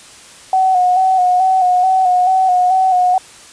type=tone with vibrato; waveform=sine; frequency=740 Hz; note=F#5; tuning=in tune; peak=-9 dBFS; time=0.53-3.18 s; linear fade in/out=2 ms; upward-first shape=square; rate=2.3 Hz; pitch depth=35 cents each way; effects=white hiss -39 dBFS RMS until 3.52 s + resampled to 22050 Hz